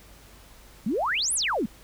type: exponential two-way sweep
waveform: sine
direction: up then down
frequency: 186.5 to 11500 to 186.5 Hz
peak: -23 dBFS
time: 0.86-1.66 s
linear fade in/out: 5 ms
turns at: 1.34 s
effects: added 50 Hz sine -52 dBFS peak until 1.83 s + pink hiss -52 dBFS RMS until 1.83 s